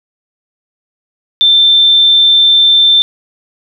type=tone; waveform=sine; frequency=3560 Hz; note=A7; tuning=20 cents sharp; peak=-4 dBFS; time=1.41-3.02 s; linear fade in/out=0 ms; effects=none